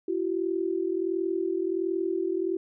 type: tone pair together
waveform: sine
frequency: 338.4 / 379.8 Hz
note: E4 / F#4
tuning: +45 / +45 cents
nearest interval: major second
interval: 200 cents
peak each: -28 dBFS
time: 0.08-2.57 s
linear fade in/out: 5 ms
effects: none